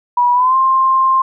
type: tone with pitch glide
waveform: sine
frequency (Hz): 973 to 1055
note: B5 to C6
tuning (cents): -26 to +14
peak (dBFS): -9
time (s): 0.17-1.22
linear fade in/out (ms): 5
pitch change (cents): +140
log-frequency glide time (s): 0.33-0.56
effects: none